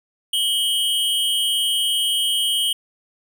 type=tone pair together; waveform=square; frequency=2960 / 3199 Hz; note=F#7 / G7; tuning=0 / +34 cents; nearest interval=minor second; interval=134 cents; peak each=-22 / -21 dBFS; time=0.33-2.73 s; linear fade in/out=5 ms; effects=none